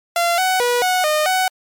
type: tone with pitch steps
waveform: sawtooth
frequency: 687 / 747 / 486.3 / 736 / 611 / 747 Hz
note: F5 / F#5 / B4 / F#5 / D#5 / F#5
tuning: -29 / +16 / -27 / -9 / -32 / +16 cents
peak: -11 dBFS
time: 0.16-1.48 s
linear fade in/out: 2 ms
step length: 220 ms
effects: MP3 96 kbps